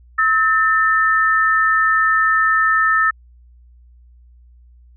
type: tone pair together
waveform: sine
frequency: 1293.8 / 1790 Hz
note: E6 / A6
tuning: -33 / +29 cents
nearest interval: tritone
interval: 562 cents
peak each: -15 dBFS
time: 0.18-3.11 s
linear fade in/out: 10 ms
effects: added 60 Hz sine -44 dBFS peak until 4.96 s